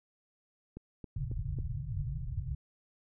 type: click train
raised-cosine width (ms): 3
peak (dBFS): -30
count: 4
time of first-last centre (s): 0.77-1.587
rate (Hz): 3.67
type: low-pass noise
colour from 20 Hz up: white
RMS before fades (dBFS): -36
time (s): 1.16-2.55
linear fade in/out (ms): 5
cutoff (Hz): 150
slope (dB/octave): 96
effects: none